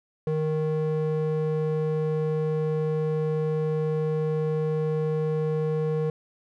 triangle ring-modulated tone, 311.1 Hz, D#4, in tune, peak -18 dBFS, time 0.27-6.1 s, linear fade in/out 2 ms, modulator 156 Hz, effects none

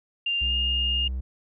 sine tone with pitch glide, 2794 to 2830 Hz, F7 to F7, 0 to +22 cents, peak -23 dBFS, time 0.26-1.08 s, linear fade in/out 5 ms, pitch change +22 cents, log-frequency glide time 0.42-0.54 s
triangle tone, 64.1 Hz, C2, 35 cents flat, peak -25 dBFS, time 0.41-1.21 s, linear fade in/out 10 ms
effects none

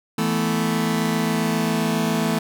sawtooth chord, E suspended fourth, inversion none, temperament just, 164.81 / 219.8 / 247.2 Hz, E3 / A3 / B3, 0 / -2 / +2 cents, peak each -20 / -18 / -22 dBFS, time 0.18-2.39 s, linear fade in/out 5 ms, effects none

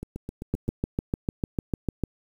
two click trains, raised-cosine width 3 ms, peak -12 / -21 dBFS, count 11 / 6, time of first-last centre 0.54-2.037 / 0.03-0.681 s, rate 6.68 / 7.68 Hz, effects 8-bit

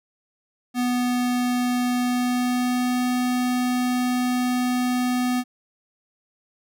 square tone with pitch glide, 246.9 to 249 Hz, B3 to B3, 0 to +14 cents, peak -21 dBFS, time 0.74-5.44 s, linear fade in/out 50 ms, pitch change +14 cents, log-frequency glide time 2.01-3.06 s, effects none

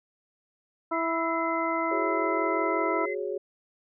harmonic tone, 329.6 Hz, E4, in tune, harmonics 1 / 2 / 3 / 4, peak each -31 / -31 / -31 / -31 dBFS, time 0.91-3.06 s, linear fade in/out 10 ms
sine tone, 2054 Hz, C7, 33 cents flat, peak -34 dBFS, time 0.92-3.15 s, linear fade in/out 20 ms
sine chord, F# suspended second, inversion none, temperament equal, 370 / 415.3 / 554.4 Hz, F#4 / G#4 / C#5, 0 / 0 / 0 cents, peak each -33 / -32 / -35 dBFS, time 1.91-3.38 s, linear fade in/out 5 ms
effects none

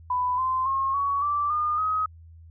sine tone with pitch steps, 996 / 1036.5 / 1078.6 / 1122.5 / 1168.1 / 1215.6 / 1265.1 Hz, B5 / C6 / C#6 / C#6 / D6 / D#6 / D#6, +14 / -17 / -48 / +21 / -10 / -41 / +28 cents, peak -22 dBFS, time 0.1-2.06 s, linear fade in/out 5 ms, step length 280 ms, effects added 82 Hz sine -45 dBFS peak until 2.5 s

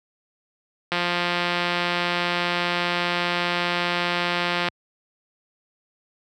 click train, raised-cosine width 0.3 ms, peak -7 dBFS, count 660, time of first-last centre 0.92-4.686 s, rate 175 Hz, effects high-pass 80 Hz 12 dB/octave

